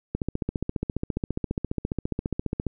click train, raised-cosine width 3 ms, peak -13 dBFS, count 38, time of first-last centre 0.15-2.667 s, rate 14.7 Hz, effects none

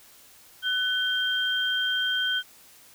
sine tone pair together, 1500 / 3178 Hz, F#6 / G7, +23 / +23 cents, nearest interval octave + minor second, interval 1300 cents, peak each -26 dBFS, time 0.62-2.43 s, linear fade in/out 50 ms, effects white hiss -53 dBFS RMS until 2.94 s

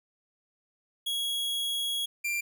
45% pulse tone pair in turn, 3322 / 2374 Hz, G#7 / D7, 0 / +18 cents, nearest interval tritone, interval 582 cents, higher first, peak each -28 dBFS, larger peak neither, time 1.06-2.06 / 2.24-2.41 s, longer first, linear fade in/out 10 ms, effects none

